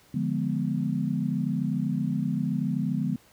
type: chord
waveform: sine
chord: D diminished seventh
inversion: none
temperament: equal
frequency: 146.83 / 174.61 / 207.7 / 246.9 Hz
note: D3 / F3 / Ab3 / Cb4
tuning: 0 / 0 / 0 / 0 cents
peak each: -30 dBFS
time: 0.14-3.16 s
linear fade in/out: 5 ms
effects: pink hiss -58 dBFS RMS until 3.32 s + high-pass 60 Hz 12 dB/octave